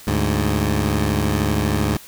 15% pulse tone pair together, 73.42 / 103.83 Hz, D2 / G#2, 0 / 0 cents, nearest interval tritone, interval 600 cents, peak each -14 dBFS, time 0.07-1.97 s, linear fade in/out 5 ms, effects white hiss -42 dBFS RMS until 2.07 s

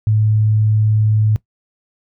sine tone, 107.7 Hz, A2, 37 cents flat, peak -11 dBFS, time 0.07-1.36 s, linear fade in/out 0 ms, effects noise-tail reverb RT60 0.1 s tail -19 dB re dry

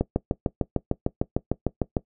click train, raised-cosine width 2 ms, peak -8 dBFS, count 14, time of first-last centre 0.01-1.968 s, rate 6.64 Hz, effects noise-tail reverb RT60 0.1 s tail -19 dB re dry

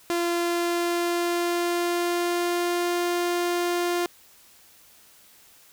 sawtooth tone with pitch glide, 344.2 to 350 Hz, F4 to F4, -25 to +4 cents, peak -19 dBFS, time 0.1-4.06 s, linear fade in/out 0 ms, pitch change +29 cents, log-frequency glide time 0.26-2.92 s, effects white hiss -54 dBFS RMS until 5.72 s

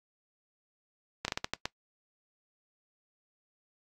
slowing click train, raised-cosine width 0.2 ms, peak -13 dBFS, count 7, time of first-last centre 1.25-1.655 s, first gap 31 ms, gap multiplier 1.31, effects noise-tail reverb RT60 0.1 s tail -22 dB re dry + AAC 64 kbps

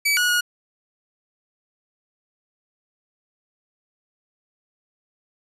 sawtooth tone with pitch steps, 2291 / 1458 / 1447 Hz, D7 / F#6 / F#6, -44 / -26 / -39 cents, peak -14 dBFS, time 0.05-0.41 s, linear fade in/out 10 ms, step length 120 ms, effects resampled to 32000 Hz

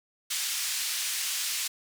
white band-pass noise, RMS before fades -31 dBFS, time 0.3-1.68 s, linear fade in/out 10 ms, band 2100 to 9000 Hz, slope 12 dB/octave, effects none

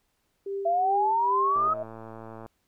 sine tone with tremolo, 394.9 Hz, G4, 13 cents sharp, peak -28 dBFS, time 0.46-1.68 s, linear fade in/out 5 ms, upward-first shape sine, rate 2.4 Hz, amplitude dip 75%
sine exponential sweep, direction up, 667 to 1291 Hz, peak -21 dBFS, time 0.65-1.74 s, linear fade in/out 10 ms
sine tone with exponential growth, 633 Hz, D#5, 30 cents sharp, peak -28 dBFS, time 1.18-1.83 s, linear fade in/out 5 ms, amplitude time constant 140 ms
click train, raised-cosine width 1 ms, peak -28 dBFS, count 102, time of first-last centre 1.56-2.462 s, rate 112 Hz
effects pink hiss -73 dBFS RMS until 2.67 s

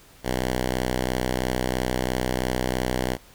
5% pulse tone with vibrato, 63 Hz, B1, 35 cents sharp, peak -12 dBFS, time 0.23-3.18 s, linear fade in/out 50 ms, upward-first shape triangle, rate 12 Hz, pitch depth 26 cents each way, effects pink hiss -52 dBFS RMS until 3.34 s

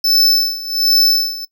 square tone with tremolo, 5274 Hz, E8, in tune, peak -9 dBFS, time 0.04-1.45 s, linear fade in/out 5 ms, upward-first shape sine, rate 1.3 Hz, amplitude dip 85%, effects noise-tail reverb RT60 0.1 s tail -19 dB re dry

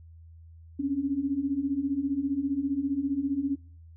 sine beating tone pair, 267 / 282 Hz, C4 / C#4, +35 / +30 cents, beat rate 15 Hz, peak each -31 / -27 dBFS, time 0.79-3.56 s, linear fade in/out 10 ms, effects noise-tail reverb RT60 0.5 s tail -24 dB re dry + added 82 Hz sine -47 dBFS peak until 3.96 s

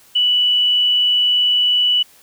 sine tone, 2959 Hz, F#7, 1 cent flat, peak -12 dBFS, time 0.15-2.03 s, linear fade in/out 10 ms, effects white hiss -49 dBFS RMS until 2.22 s

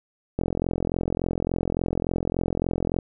click train, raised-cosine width 2 ms, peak -11 dBFS, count 114, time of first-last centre 0.39-2.988 s, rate 43.5 Hz, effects none

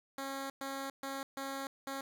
10% pulse tone bursts at uneven times, 272.2 Hz, C#4, 31 cents flat, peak -30 dBFS, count 5, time 0.18-0.5 / 0.61-0.9 / 1.03-1.23 / 1.37-1.67 / 1.87-2.01 s, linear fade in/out 2 ms, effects none

